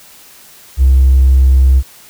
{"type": "tone with hard clipping", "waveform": "sine", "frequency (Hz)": 65.8, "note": "C2", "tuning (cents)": 10, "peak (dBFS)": -5, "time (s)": [0.77, 1.83], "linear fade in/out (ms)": 50, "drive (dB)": 1, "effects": ["white hiss -40 dBFS RMS until 2.09 s"]}